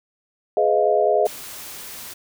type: chord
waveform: sine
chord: F half-diminished seventh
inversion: first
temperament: just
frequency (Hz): 419.1 / 502.9 / 628.6 / 698.5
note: Ab4 / Cb5 / Eb5 / F5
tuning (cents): +16 / +31 / +18 / 0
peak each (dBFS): -20 / -23 / -19 / -21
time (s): 0.57-1.27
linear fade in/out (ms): 2
type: noise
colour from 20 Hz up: white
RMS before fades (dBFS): -36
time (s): 1.25-2.14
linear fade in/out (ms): 10
effects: none